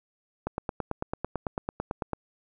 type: click train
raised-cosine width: 1 ms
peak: -15 dBFS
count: 16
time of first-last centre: 0.47-2.133 s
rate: 9.02 Hz
effects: none